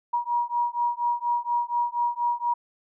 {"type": "beating tone pair", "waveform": "sine", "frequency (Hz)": [954, 958.2], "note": ["A#5", "A#5"], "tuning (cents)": [40, 47], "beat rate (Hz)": 4.2, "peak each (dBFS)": -26, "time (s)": [0.13, 2.54], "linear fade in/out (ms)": 10, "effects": []}